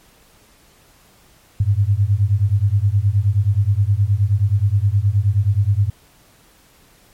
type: beating tone pair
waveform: sine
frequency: 96.4 / 105.9 Hz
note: G2 / G#2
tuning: -28 / +34 cents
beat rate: 9.5 Hz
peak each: -16 dBFS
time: 1.6-5.9 s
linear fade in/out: 5 ms
effects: pink hiss -52 dBFS RMS until 7.13 s + MP3 64 kbps